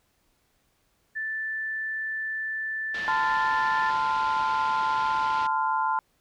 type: tone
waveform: sine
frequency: 1761 Hz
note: A6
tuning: 1 cent sharp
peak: -28 dBFS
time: 1.15-3.91 s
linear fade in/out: 20 ms
type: low-pass noise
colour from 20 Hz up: white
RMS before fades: -40 dBFS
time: 2.94-5.47 s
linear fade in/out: 5 ms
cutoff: 4000 Hz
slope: 24 dB/octave
type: chord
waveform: sine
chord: F major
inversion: first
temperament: equal with one note detuned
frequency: 880 / 1026.2 / 1396.9 Hz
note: A5 / C6 / F6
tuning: 0 / -34 / 0 cents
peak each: -26 / -26 / -31 dBFS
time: 3.08-5.99 s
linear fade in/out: 0 ms
effects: pink hiss -69 dBFS RMS until 6.2 s